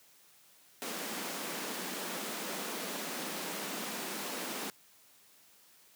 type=high-pass noise; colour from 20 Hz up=pink; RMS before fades=-39 dBFS; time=0.82-4.7 s; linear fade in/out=0 ms; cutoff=180 Hz; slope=48 dB/octave; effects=white hiss -62 dBFS RMS until 5.95 s + high-pass 100 Hz 12 dB/octave